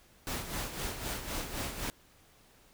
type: noise with tremolo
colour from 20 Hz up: pink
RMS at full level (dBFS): -35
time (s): 0.27-1.9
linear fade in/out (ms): 0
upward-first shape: sine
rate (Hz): 3.9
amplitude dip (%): 60
effects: pink hiss -62 dBFS RMS until 2.73 s